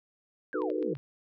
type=exponential sweep; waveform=sine; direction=down; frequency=1659 to 126 Hz; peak=-37 dBFS; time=0.53-0.97 s; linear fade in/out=0 ms
type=chord; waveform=sine; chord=B dominant seventh; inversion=first; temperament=just; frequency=308.7 / 370.4 / 444.5 / 493.9 Hz; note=D#4 / F#4 / A4 / B4; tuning=-14 / +2 / +18 / 0 cents; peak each=-34 dBFS; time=0.54-0.94 s; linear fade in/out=5 ms
type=clicks; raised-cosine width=0.3 ms; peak=-33 dBFS; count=4; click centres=0.619 / 0.701 / 0.827 / 0.953 s
effects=none